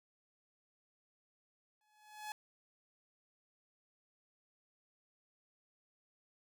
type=tone with exponential growth; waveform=sawtooth; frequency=849 Hz; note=G#5; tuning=38 cents sharp; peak=-36 dBFS; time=1.81-2.32 s; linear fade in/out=1 ms; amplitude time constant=110 ms; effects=none